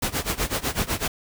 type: noise with tremolo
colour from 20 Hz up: pink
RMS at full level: -23 dBFS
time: 0.02-1.08 s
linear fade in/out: 5 ms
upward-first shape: sine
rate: 8 Hz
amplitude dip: 90%
effects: none